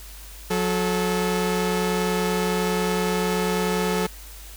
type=tone pair together; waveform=sawtooth; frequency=181.6 / 433.4 Hz; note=F#3 / A4; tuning=-32 / -26 cents; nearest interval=octave + minor third; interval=1506 cents; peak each=-20 dBFS; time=0.5-4.07 s; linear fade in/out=10 ms; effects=added 50 Hz sine -40 dBFS peak until 4.56 s + white hiss -44 dBFS RMS until 4.56 s